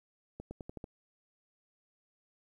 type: accelerating click train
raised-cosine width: 2 ms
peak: -29 dBFS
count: 6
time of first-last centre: 0.4-0.842 s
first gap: 110 ms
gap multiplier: 0.89
effects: 11-bit